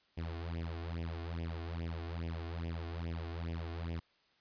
sawtooth tone with flanger, 83.4 Hz, E2, 21 cents sharp, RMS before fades -40 dBFS, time 0.17-4 s, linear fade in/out 10 ms, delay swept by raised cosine 0.35 to 2.85 ms, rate 2.4 Hz, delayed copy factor +0.9, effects white hiss -71 dBFS RMS until 4.4 s + resampled to 11025 Hz

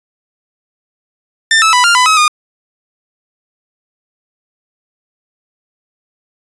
sawtooth tone with pitch steps, 1794 / 1306 / 990 / 1398 / 1001 / 1278 / 1222 Hz, A6 / E6 / B5 / F6 / B5 / D#6 / D#6, +33 / -17 / +4 / +1 / +23 / +46 / -32 cents, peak -3 dBFS, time 1.51-2.28 s, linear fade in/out 2 ms, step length 110 ms, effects resampled to 22050 Hz

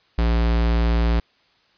square tone, 57.5 Hz, A#1, 23 cents flat, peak -17 dBFS, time 0.18-1.2 s, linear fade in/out 5 ms, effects white hiss -60 dBFS RMS until 1.77 s + resampled to 11025 Hz

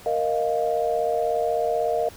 sine chord, Bb suspended fourth, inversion none, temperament equal, 466.2 / 622.3 / 698.5 Hz, Bb4 / Eb5 / F5, 0 / 0 / 0 cents, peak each -25 dBFS, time 0.06-2.09 s, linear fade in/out 2 ms, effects pink hiss -46 dBFS RMS until 2.16 s

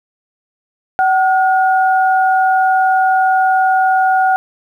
sine tone pair together, 756.9 / 1438 Hz, F#5 / F#6, +39 / -50 cents, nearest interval major seventh, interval 1111 cents, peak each -10 / -17 dBFS, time 0.99-4.36 s, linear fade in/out 0 ms, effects 8-bit

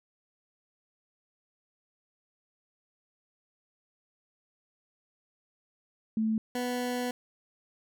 sine / 20% pulse tone pair in turn, 220 / 246.9 Hz, A3 / B3, 0 / 0 cents, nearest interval major second, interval 200 cents, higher second, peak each -25 dBFS, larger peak neither, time 6.17-6.38 / 6.55-7.11 s, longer second, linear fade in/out 2 ms, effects none

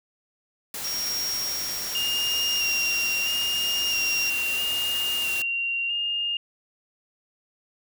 white noise, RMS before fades -33 dBFS, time 0.74-5.42 s, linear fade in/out 2 ms
sine tone with tremolo, 5588 Hz, F8, in tune, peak -26 dBFS, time 0.84-4.3 s, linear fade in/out 5 ms, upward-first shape sine, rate 0.67 Hz, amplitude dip 50%
sine tone with vibrato, 2794 Hz, F7, in tune, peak -24 dBFS, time 1.95-6.37 s, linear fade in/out 2 ms, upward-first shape square, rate 0.76 Hz, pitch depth 20 cents each way
effects none

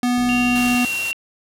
square tone, 245.7 Hz, B3, 9 cents flat, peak -17 dBFS, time 0.03-0.85 s, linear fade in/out 2 ms
click train, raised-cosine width 3 ms, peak -24 dBFS, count 38, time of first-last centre 0.18-0.746 s, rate 65.4 Hz
sine tone with pitch glide, 2763 to 2745 Hz, F7 to F7, -19 to -31 cents, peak -21 dBFS, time 0.29-1.13 s, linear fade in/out 0 ms, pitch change -12 cents, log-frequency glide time 0.49-0.89 s
white noise, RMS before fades -29 dBFS, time 0.55-1.12 s, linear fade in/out 10 ms
effects low-pass 12000 Hz 12 dB/octave

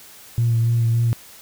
sine tone with vibrato, 116.2 Hz, A#2, 5 cents flat, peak -14 dBFS, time 0.38-1.13 s, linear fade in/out 0 ms, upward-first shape sine, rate 3.5 Hz, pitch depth 23 cents each way, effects tanh soft clip ceiling -11 dBFS + white hiss -44 dBFS RMS until 1.41 s

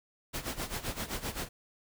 pink noise with tremolo, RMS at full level -34 dBFS, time 0.33-1.49 s, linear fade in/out 20 ms, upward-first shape sine, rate 7.7 Hz, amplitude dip 80%, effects none

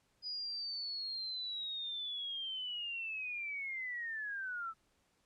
sine linear sweep, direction down, 4960 to 1300 Hz, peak -38 dBFS, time 0.22-4.74 s, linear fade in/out 50 ms, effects pink hiss -75 dBFS RMS until 5.25 s + low-pass 10000 Hz 12 dB/octave

